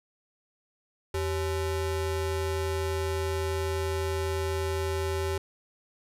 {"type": "ring-modulated tone", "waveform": "square", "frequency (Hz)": 236.1, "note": "A#3", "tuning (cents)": 22, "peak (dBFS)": -25, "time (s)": [1.14, 5.38], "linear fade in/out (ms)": 5, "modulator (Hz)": 152, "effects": ["resampled to 32000 Hz"]}